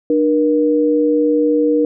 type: tone pair together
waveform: sine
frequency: 300 / 476.2 Hz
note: D4 / A#4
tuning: +37 / +37 cents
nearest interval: minor sixth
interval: 800 cents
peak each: -14 dBFS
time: 0.1-1.85 s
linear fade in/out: 2 ms
effects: none